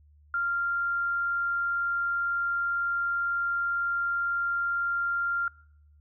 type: tone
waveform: sine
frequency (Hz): 1391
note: F6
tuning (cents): -7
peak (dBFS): -25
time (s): 0.34-5.48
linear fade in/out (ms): 2
effects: noise-tail reverb RT60 0.7 s tail -24 dB re dry + added 74 Hz sine -55 dBFS peak until 6 s